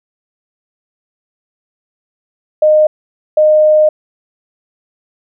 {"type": "tone bursts at uneven times", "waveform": "sine", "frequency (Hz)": 614, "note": "D#5", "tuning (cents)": -23, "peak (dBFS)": -5, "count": 2, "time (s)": [[2.62, 2.87], [3.37, 3.89]], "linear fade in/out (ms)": 5, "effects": []}